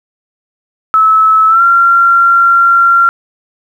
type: tone with pitch glide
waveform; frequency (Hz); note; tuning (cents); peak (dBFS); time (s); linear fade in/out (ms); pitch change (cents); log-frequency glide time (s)
sine; 1300 to 1375.7; E6 to F6; -24 to -26; -4; 0.94-3.09; 0; +98; 1.48-1.62
effects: 7-bit